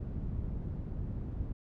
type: low-pass noise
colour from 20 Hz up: white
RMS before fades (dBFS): -37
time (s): 0-1.53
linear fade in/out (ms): 10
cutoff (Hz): 120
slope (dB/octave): 12
effects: none